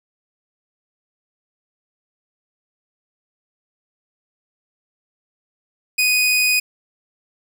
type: tone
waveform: sawtooth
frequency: 2489 Hz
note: D#7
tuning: in tune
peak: -11 dBFS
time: 5.98-6.6 s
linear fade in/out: 10 ms
effects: none